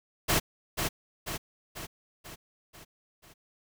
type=noise with echo; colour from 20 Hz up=pink; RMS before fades=-25 dBFS; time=0.28-0.4 s; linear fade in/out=20 ms; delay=490 ms; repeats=6; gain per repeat=-5 dB; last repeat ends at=3.34 s; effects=none